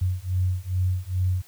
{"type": "beating tone pair", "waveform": "sine", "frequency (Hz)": [90.6, 93], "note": ["F#2", "F#2"], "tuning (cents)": [-36, 9], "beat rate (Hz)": 2.4, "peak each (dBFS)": -25, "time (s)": [0.01, 1.42], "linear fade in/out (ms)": 10, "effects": ["white hiss -53 dBFS RMS until 1.47 s"]}